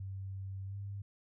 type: tone with pitch glide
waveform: sine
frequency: 96.5 to 99.73 Hz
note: G2 to G2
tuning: -27 to +30 cents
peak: -39 dBFS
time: 0-1.02 s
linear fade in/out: 5 ms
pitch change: +57 cents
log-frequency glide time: 0.66-0.76 s
effects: none